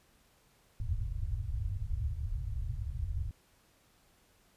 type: low-pass noise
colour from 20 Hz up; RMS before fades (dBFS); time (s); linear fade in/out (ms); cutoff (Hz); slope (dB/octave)
white; -35; 0.8-3.31; 2; 110; 48
effects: pink hiss -67 dBFS RMS until 4.56 s + resampled to 32000 Hz